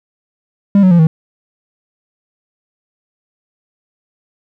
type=tone with pitch steps; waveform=triangle; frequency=200 / 185.53 / 172.11 / 159.66 Hz; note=G3 / F#3 / F3 / D#3; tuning=+35 / +5 / -25 / +45 cents; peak=-3 dBFS; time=0.75-1.07 s; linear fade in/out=2 ms; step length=80 ms; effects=none